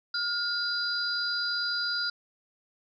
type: tone cluster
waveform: sine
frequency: 1419 / 4015 / 4832 Hz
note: F6 / B7 / D8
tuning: +27 / +28 / +48 cents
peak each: -31 / -36 / -30 dBFS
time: 0.14-2.1 s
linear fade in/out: 5 ms
effects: none